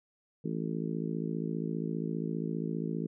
harmonic tone, 55 Hz, A1, in tune, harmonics 3 / 4 / 5 / 6 / 7 / 8, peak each -35 / -37 / -39 / -41 / -42 / -43 dBFS, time 0.44-3.07 s, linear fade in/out 10 ms, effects none

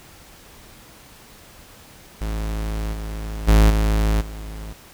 45% pulse tone with level steps, 53.3 Hz, G#1, 46 cents sharp, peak -23 / -27 / -10 / -16 / -31 dBFS, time 2.21-4.73 s, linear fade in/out 5 ms, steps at 2.92 / 3.47 / 3.69 / 4.2 s, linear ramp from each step 20 ms, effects pink hiss -46 dBFS RMS until 4.93 s

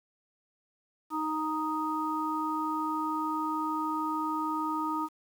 harmonic tone, 311.1 Hz, D#4, in tune, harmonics 1 / 3 / 4, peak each -33 / -33 / -33 dBFS, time 1.1-5.09 s, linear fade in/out 50 ms, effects 9-bit

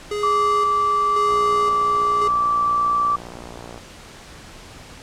square tone with tremolo, 415.3 Hz, G#4, in tune, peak -23 dBFS, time 0.11-2.28 s, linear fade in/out 5 ms, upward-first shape square, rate 0.95 Hz, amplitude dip 50%
sine tone, 1163 Hz, D6, 17 cents flat, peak -16 dBFS, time 0.23-3.16 s, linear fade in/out 5 ms
click train, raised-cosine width 1 ms, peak -22 dBFS, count 148, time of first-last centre 1.29-3.777 s, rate 59.1 Hz
effects pink hiss -41 dBFS RMS until 5.02 s + low-pass 8000 Hz 12 dB/octave

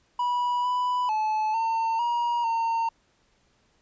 triangle tone with pitch steps, 977 / 991 / 864 / 905 / 951 / 914 Hz, B5 / B5 / A5 / A5 / A#5 / A#5, -19 / +6 / -32 / +48 / +34 / -34 cents, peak -21 dBFS, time 0.19-2.89 s, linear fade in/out 5 ms, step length 450 ms, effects pink hiss -66 dBFS RMS until 3.81 s + resampled to 16000 Hz

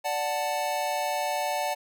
square chord, D major, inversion none, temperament equal, 587.3 / 740 / 880 Hz, D5 / F#5 / A5, 0 / 0 / 0 cents, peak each -32 / -31 / -32 dBFS, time 0.04-1.75 s, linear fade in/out 20 ms, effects none

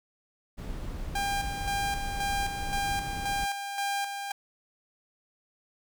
brown noise, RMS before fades -36 dBFS, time 0.57-3.46 s, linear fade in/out 20 ms
sawtooth tone with tremolo, 800 Hz, G5, 35 cents sharp, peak -24 dBFS, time 1.15-4.32 s, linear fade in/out 5 ms, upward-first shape square, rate 1.9 Hz, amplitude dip 50%
effects none

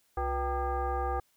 sine tone with frequency modulation, 359 Hz, F4, 48 cents sharp, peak -28 dBFS, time 0.17-1.2 s, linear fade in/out 5 ms, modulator 424 Hz, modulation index 1.9, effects white hiss -70 dBFS RMS until 1.36 s

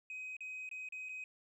sine tone with dropouts, 2521 Hz, D#7, 22 cents sharp, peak -40 dBFS, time 0.1-1.24 s, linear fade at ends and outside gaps 2 ms, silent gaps 0.367-0.406 / 0.691-0.713 / 0.888-0.923 / 1.088-1.092 s, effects tanh soft clip ceiling -40 dBFS + 13-bit

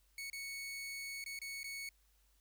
sawtooth tone with dropouts, 2217 Hz, C#7, in tune, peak -39 dBFS, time 0.18-1.89 s, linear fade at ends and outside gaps 2 ms, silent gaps 0.3-0.33 / 1.241-1.261 / 1.39-1.416 / 1.632-1.642 s, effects added 50 Hz sine -70 dBFS peak until 2.4 s + white hiss -75 dBFS RMS until 2.4 s

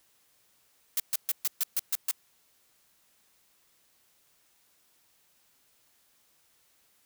blue noise bursts, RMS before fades -27 dBFS, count 8, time 0.97-2.112 s, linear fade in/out 2 ms, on 29 ms, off 130 ms, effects white hiss -67 dBFS RMS until 7.05 s

